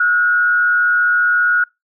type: tone with frequency modulation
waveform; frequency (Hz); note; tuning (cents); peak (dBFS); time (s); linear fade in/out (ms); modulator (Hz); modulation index
sine; 1446; F#6; -40; -11; 0-1.64; 5; 115; 0.48
effects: noise-tail reverb RT60 0.2 s tail -26 dB re dry